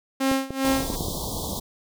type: tone with tremolo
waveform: sawtooth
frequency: 267.9 Hz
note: C4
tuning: 41 cents sharp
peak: -15 dBFS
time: 0.2-0.96 s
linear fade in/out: 10 ms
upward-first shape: sine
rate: 2.5 Hz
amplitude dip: 90%
type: clicks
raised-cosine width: 2 ms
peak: -16 dBFS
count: 6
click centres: 0.315 / 0.506 / 0.804 / 0.902 / 1.008 / 1.084 s
type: band-stop noise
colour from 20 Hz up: pink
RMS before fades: -30 dBFS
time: 0.64-1.6 s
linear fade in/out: 10 ms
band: 1100 to 3300 Hz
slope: 96 dB/octave
effects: none